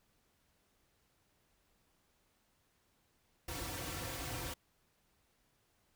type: noise with comb filter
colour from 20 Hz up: pink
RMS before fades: -42 dBFS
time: 3.48-4.54 s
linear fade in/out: 5 ms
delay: 4.8 ms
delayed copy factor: -0.95
effects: pink hiss -75 dBFS RMS until 5.95 s